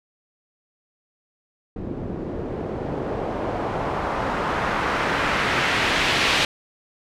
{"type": "noise with low-pass filter sweep", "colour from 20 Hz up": "white", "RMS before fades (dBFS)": -24, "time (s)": [1.76, 6.45], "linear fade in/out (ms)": 2, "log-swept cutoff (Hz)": [280, 3300], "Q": 1.1, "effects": []}